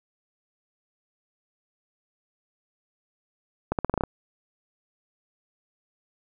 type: accelerating click train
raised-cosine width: 1 ms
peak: -10 dBFS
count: 8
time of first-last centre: 3.72-4.037 s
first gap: 68 ms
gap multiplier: 0.86
effects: none